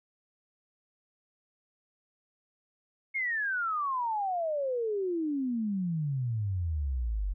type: exponential sweep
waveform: sine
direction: down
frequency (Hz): 2189 to 45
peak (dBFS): -28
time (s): 3.14-7.34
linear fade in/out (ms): 20
effects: none